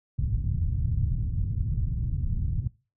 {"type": "low-pass noise", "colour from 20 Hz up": "white", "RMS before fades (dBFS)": -27, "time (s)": [0.18, 2.68], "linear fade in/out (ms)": 10, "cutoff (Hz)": 120, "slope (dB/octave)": 24, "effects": ["noise-tail reverb RT60 0.3 s tail -20 dB re dry"]}